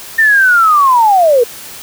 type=linear sweep; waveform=sine; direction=down; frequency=1821 to 455 Hz; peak=-5 dBFS; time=0.18-1.44 s; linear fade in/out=10 ms; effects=white hiss -30 dBFS RMS until 1.82 s